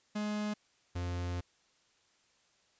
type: tone pair in turn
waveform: 45% pulse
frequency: 210 / 88.29 Hz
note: G#3 / F2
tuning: +19 / +19 cents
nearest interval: octave + minor third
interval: 1500 cents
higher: first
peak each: -33 / -34 dBFS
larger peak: first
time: 0.15-0.54 / 0.95-1.41 s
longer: second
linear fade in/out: 10 ms
effects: white hiss -70 dBFS RMS until 2.79 s + resampled to 16000 Hz